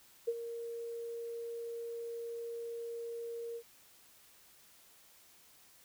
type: tone with ADSR envelope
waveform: sine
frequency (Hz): 466.2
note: A#4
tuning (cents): 0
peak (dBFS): -28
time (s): 0.27-3.63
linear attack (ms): 14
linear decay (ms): 46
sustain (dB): -11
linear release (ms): 67
effects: white hiss -62 dBFS RMS until 5.84 s